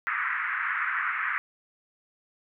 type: band-pass noise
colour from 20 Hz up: pink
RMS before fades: -29 dBFS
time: 0.07-1.38 s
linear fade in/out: 0 ms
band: 1200 to 2100 Hz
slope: 48 dB/octave
effects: none